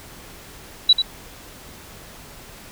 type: tone with echo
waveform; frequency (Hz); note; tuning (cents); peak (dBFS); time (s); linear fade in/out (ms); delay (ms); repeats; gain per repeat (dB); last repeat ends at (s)
sine; 3927; B7; -11; -8; 0.89-0.93; 5; 91; 1; -8; 1.021
effects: pink hiss -42 dBFS RMS until 2.71 s